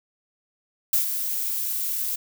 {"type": "noise with ADSR envelope", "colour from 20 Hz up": "violet", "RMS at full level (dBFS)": -19, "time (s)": [0.93, 2.16], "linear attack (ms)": 3, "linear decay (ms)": 120, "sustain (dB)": -8, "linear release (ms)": 7, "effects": []}